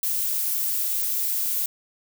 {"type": "noise", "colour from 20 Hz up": "violet", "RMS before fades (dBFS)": -25, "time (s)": [0.03, 1.66], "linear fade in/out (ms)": 2, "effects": []}